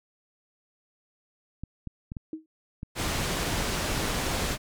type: clicks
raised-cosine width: 5 ms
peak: -23 dBFS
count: 5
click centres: 1.636 / 1.873 / 2.119 / 2.168 / 2.831 s
type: tone with exponential decay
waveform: sine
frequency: 316.1 Hz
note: D#4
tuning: 27 cents sharp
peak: -28 dBFS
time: 2.33-2.46 s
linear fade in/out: 2 ms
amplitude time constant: 28 ms
type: low-pass noise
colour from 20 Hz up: pink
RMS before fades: -29 dBFS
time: 2.95-4.58 s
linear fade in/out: 50 ms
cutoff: 9500 Hz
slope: 12 dB/octave
effects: none